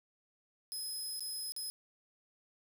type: tone with dropouts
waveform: 20% pulse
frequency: 5090 Hz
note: D#8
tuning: 39 cents sharp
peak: -33 dBFS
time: 0.72-1.7 s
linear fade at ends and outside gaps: 0 ms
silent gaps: 1.195-1.206 / 1.521-1.564 s
effects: 10-bit